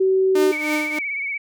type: tone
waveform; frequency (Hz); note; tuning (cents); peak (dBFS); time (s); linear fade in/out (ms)
sine; 380; F#4; +46; -14; 0-0.52; 10
type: tone with tremolo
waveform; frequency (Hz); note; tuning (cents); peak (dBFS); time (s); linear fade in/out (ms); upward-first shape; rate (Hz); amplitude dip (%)
sawtooth; 303; D#4; -46; -15; 0.35-0.99; 5; triangle; 3.2; 80
type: tone with vibrato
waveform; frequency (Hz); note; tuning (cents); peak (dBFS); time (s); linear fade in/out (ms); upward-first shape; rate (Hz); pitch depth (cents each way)
sine; 2250; C#7; +25; -23; 0.52-1.38; 10; sine; 17; 49
effects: none